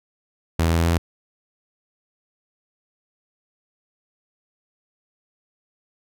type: tone with pitch steps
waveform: sawtooth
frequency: 82.4 / 83.36 / 84.33 Hz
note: E2 / E2 / E2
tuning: 0 / +20 / +40 cents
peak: -13 dBFS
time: 0.59-0.98 s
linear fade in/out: 5 ms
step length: 130 ms
effects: none